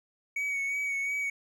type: tone with vibrato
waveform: triangle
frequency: 2243 Hz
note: C#7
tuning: 20 cents sharp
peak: -27 dBFS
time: 0.36-1.3 s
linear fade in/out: 5 ms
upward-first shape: sine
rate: 2.8 Hz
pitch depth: 27 cents each way
effects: none